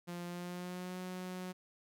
sawtooth tone with pitch glide, 174.61 to 183.19 Hz, F3 to F#3, 0 to -17 cents, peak -37 dBFS, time 0.07-1.53 s, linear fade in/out 20 ms, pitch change +83 cents, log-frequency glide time 0.25-0.99 s, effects none

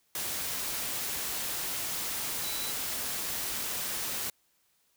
sine tone in noise, 3951 Hz, B7, in tune, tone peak -39 dBFS, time 2.44-2.71 s, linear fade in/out 2 ms, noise white, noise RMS -34 dBFS, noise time 0.15-4.3 s, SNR -8 dB, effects white hiss -71 dBFS RMS until 4.96 s

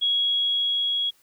sine tone with level ramp, 3322 Hz, G#7, in tune, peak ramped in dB -19 to -22 dBFS, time 0.01-1.11 s, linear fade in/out 20 ms, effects white hiss -61 dBFS RMS until 1.22 s

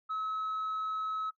sine tone, 1288 Hz, E6, 41 cents flat, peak -30 dBFS, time 0.09-1.31 s, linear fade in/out 20 ms, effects noise-tail reverb RT60 0.1 s tail -20 dB re dry + tanh soft clip ceiling -30 dBFS

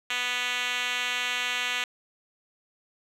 5% pulse tone with band-pass filter, 246.9 Hz, B3, in tune, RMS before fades -29 dBFS, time 0.1-1.84 s, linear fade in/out 2 ms, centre 3100 Hz, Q 1.2, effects none

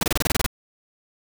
pink noise bursts, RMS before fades -20 dBFS, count 10, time 0.01-0.463 s, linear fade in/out 2 ms, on 21 ms, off 27 ms, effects none

